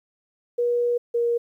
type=tone pair in turn; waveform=sine; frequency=480.9 / 472.1 Hz; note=B4 / A#4; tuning=-46 / +22 cents; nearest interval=unison; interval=32 cents; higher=first; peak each=-19 dBFS; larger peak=neither; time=0.58-0.98 / 1.14-1.38 s; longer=first; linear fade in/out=10 ms; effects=10-bit